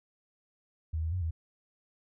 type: tone with pitch steps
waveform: sine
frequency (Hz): 79.6 / 80.7 / 91.4 / 81.3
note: D#2 / E2 / F#2 / E2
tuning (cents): +40 / -36 / -21 / -23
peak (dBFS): -29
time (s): 0.93-1.31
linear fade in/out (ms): 10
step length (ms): 95
effects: none